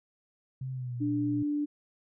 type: tone with pitch glide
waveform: sine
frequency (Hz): 130.81 to 120.65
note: C3 to B2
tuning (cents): 0 to -40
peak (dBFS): -33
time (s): 0.61-1.43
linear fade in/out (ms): 5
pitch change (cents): -140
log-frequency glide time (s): 0.72-0.97
type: tone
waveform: sine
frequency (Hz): 293.7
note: D4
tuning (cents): 0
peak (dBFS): -27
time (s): 1-1.66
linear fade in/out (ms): 20
effects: none